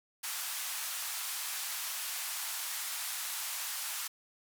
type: band-pass noise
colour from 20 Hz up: white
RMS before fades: -38 dBFS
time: 0.23-4.08 s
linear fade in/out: 10 ms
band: 810 to 15000 Hz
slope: 24 dB/octave
effects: none